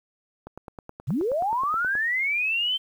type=click train; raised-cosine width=1 ms; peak=-24 dBFS; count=15; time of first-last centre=0.47-1.953 s; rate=9.44 Hz
type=linear sweep; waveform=sine; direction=up; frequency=99 to 3125 Hz; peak=-22 dBFS; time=1.07-2.78 s; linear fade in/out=20 ms
effects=9-bit